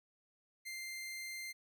sawtooth tone, 2093 Hz, C7, in tune, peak -39 dBFS, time 0.65-1.53 s, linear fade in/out 20 ms, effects none

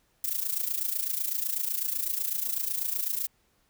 violet noise with amplitude modulation, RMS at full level -27 dBFS, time 0.24-3.27 s, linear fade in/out 2 ms, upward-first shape sine, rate 28 Hz, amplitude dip 75%, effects pink hiss -69 dBFS RMS until 3.69 s

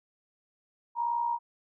sine tone with amplitude modulation, 944 Hz, A#5, 22 cents sharp, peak -24 dBFS, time 0.95-1.39 s, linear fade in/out 50 ms, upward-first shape sine, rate 61.3 Hz, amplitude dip 55%, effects none

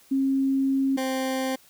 sine / 20% pulse tone pair in turn, 270 / 262.5 Hz, C#4 / C4, -45 / +6 cents, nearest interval unison, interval 49 cents, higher first, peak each -20 dBFS, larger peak neither, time 0.11-0.97 / 0.97-1.56 s, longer first, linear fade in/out 10 ms, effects white hiss -56 dBFS RMS until 1.69 s

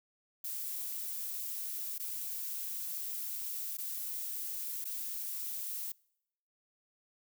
violet noise with dropouts, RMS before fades -39 dBFS, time 0.44-5.92 s, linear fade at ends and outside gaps 5 ms, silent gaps 1.982-1.997 / 3.771-3.783 / 4.844-4.852 s, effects noise-tail reverb RT60 0.8 s tail -26 dB re dry

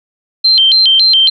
sine tone with vibrato, 3600 Hz, A7, 39 cents sharp, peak -5 dBFS, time 0.44-1.3 s, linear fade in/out 10 ms, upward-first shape square, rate 3.6 Hz, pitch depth 240 cents each way, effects none

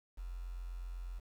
sine tone with quantisation, 43.99 Hz, F1, 13 cents sharp, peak -40 dBFS, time 0.17-1.2 s, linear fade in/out 20 ms, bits 10, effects none

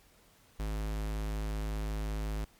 square tone, 52.7 Hz, G#1, 26 cents sharp, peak -33 dBFS, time 0.59-2.45 s, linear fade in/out 10 ms, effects pink hiss -63 dBFS RMS until 2.59 s + MP3 96 kbps

